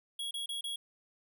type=tone bursts; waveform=square; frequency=3322 Hz; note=G#7; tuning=in tune; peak=-36 dBFS; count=4; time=0.19-0.76 s; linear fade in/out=5 ms; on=120 ms; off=30 ms; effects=none